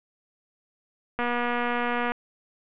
click train, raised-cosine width 0.5 ms, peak -13 dBFS, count 225, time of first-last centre 1.19-2.119 s, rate 241 Hz, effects resampled to 8000 Hz + 9-bit

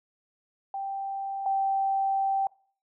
sine tone pair in turn, 784 / 780 Hz, G5 / G5, 0 / -9 cents, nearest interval unison, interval 9 cents, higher first, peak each -30 / -23 dBFS, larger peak second, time 0.74-1.46 / 1.46-2.47 s, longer second, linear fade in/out 2 ms, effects noise-tail reverb RT60 0.5 s tail -24 dB re dry

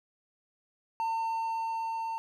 triangle tone with level ramp, 904 Hz, A5, 47 cents sharp, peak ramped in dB -26 to -30 dBFS, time 1-2.18 s, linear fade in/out 0 ms, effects none

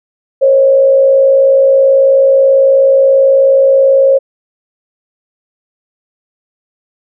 sine tone with frequency modulation, 541 Hz, C#5, 42 cents flat, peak -4 dBFS, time 0.41-4.19 s, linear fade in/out 20 ms, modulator 58.5 Hz, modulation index 0.47, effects none

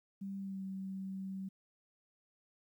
sine tone with pitch glide, 196 to 191.63 Hz, G3 to G3, 0 to -39 cents, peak -39 dBFS, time 0.21-1.49 s, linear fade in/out 10 ms, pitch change -39 cents, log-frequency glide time 0.39-0.62 s, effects 12-bit

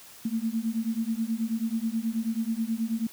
sine beating tone pair, 221 / 230.3 Hz, A3 / A#3, +8 / -21 cents, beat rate 9.3 Hz, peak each -29 dBFS, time 0.25-3.07 s, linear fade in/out 5 ms, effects white hiss -49 dBFS RMS until 3.12 s

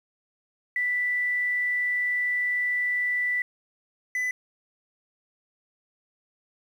sine / triangle tone pair in turn, 1975.5 / 1999.6 Hz, B6 / B6, 0 / +21 cents, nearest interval unison, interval 21 cents, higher second, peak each -23 dBFS, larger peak neither, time 0.76-3.42 / 4.15-4.31 s, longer first, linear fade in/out 2 ms, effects 9-bit

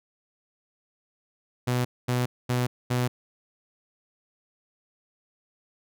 sawtooth tone bursts, 124 Hz, B2, 7 cents sharp, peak -19 dBFS, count 4, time 1.67-3.08 s, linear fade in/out 10 ms, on 180 ms, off 230 ms, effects none

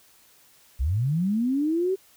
sine linear sweep, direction up, 56 to 390 Hz, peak -21 dBFS, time 0.79-1.96 s, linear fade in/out 20 ms, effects white hiss -57 dBFS RMS until 2.16 s

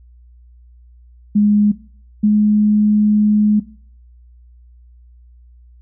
sine tone pair in turn, 207.7 / 210.4 Hz, G#3 / G#3, 0 / +23 cents, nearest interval unison, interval 23 cents, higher second, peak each -9 dBFS, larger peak neither, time 1.35-1.72 / 2.23-3.6 s, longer second, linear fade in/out 10 ms, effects noise-tail reverb RT60 0.5 s tail -19 dB re dry + added 60 Hz sine -42 dBFS peak until 5.81 s

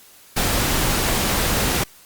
pink noise, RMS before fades -20 dBFS, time 0.36-1.84 s, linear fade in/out 10 ms, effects white hiss -48 dBFS RMS until 2.05 s + Opus 48 kbps

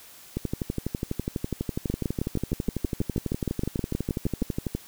two click trains, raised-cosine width 3 ms, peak -14 / -13 dBFS, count 54 / 17, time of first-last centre 0.37-4.75 / 1.9-4.424 s, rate 12.1 / 6.34 Hz, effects white hiss -49 dBFS RMS until 4.87 s

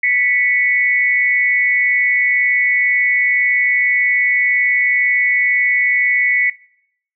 sine tone pair together, 1975.1 / 2217 Hz, B6 / C#7, 0 / 0 cents, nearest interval major second, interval 200 cents, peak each -15 dBFS, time 0.03-6.5 s, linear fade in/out 5 ms, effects noise-tail reverb RT60 0.7 s tail -21 dB re dry

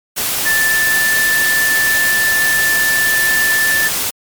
sine tone in noise, 1760 Hz, A6, in tune, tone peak -12 dBFS, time 0.45-3.89 s, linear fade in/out 20 ms, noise white, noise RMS -18 dBFS, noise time 0.16-4.11 s, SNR +3 dB, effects MP3 96 kbps

